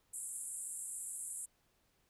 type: band-pass noise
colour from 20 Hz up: pink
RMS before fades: -44 dBFS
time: 0.13-1.46 s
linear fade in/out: 10 ms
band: 7600 to 11000 Hz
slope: 96 dB/octave
effects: pink hiss -75 dBFS RMS until 2.09 s